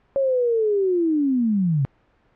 sine linear sweep, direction down, 554.4 to 129.4 Hz, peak -17 dBFS, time 0.16-1.85 s, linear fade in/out 0 ms, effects pink hiss -61 dBFS RMS until 2.35 s + low-pass 2000 Hz 12 dB/octave

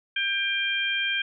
harmonic tone, 795 Hz, G5, 24 cents sharp, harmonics 2 / 3 / 4, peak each -28 / -28 / -28 dBFS, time 0.16-1.22 s, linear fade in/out 5 ms, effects none

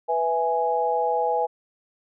sine chord, E major, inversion second, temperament equal, 493.9 / 659.3 / 830.6 Hz, B4 / E5 / G#5, 0 / 0 / 0 cents, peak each -25 / -27 / -23 dBFS, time 0.08-1.47 s, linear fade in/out 20 ms, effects none

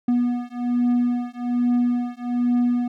triangle beating tone pair, 242.8 / 244 Hz, B3 / B3, -29 / -21 cents, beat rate 1.2 Hz, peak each -20 dBFS, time 0.08-2.88 s, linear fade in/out 5 ms, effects none

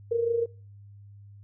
sine tone with amplitude modulation, 466.2 Hz, A#4, in tune, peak -20 dBFS, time 0.11-0.46 s, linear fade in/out 10 ms, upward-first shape sine, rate 26 Hz, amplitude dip 60%, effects noise-tail reverb RT60 0.4 s tail -25 dB re dry + added 101 Hz sine -46 dBFS peak until 1.43 s

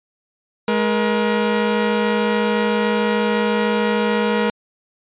sawtooth tone pair together, 210.9 / 475.5 Hz, G#3 / A#4, +27 / +34 cents, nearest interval octave + major second, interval 1407 cents, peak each -15 / -15 dBFS, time 0.68-4.5 s, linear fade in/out 2 ms, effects resampled to 8000 Hz

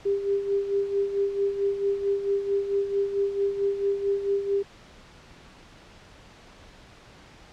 sine tone with tremolo, 398.3 Hz, G4, 28 cents sharp, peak -20 dBFS, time 0.05-4.63 s, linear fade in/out 10 ms, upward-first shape sine, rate 4.5 Hz, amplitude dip 65%, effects pink hiss -50 dBFS RMS until 7.52 s + low-pass 5000 Hz 12 dB/octave

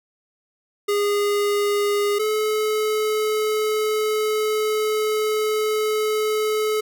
square tone pair in turn, 409.6 / 429.7 Hz, G#4 / A4, -24 / -41 cents, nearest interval minor second, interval 83 cents, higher second, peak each -19 / -20 dBFS, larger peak first, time 0.88-2.19 / 2.19-6.81 s, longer second, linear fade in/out 10 ms, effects none

